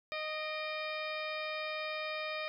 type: harmonic tone with a mistuned harmonic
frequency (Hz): 619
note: D#5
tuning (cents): -9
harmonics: 1 / 2 / 3 / 4 / 5 / 6 / 7 / 8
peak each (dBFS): -40 / -43 / -45 / -41 / -51 / -47 / -54 / -51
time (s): 0.12-2.48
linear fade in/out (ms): 0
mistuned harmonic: 4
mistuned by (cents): -57
effects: 12-bit